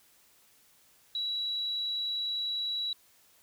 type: tone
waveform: sine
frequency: 3910 Hz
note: B7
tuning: 18 cents flat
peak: -30 dBFS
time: 1.15-2.93 s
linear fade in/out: 2 ms
effects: white hiss -63 dBFS RMS until 3.42 s